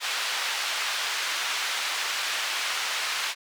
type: band-pass noise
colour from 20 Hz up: white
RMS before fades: -29 dBFS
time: 0-3.35 s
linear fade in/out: 50 ms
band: 980 to 3900 Hz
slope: 12 dB/octave
effects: none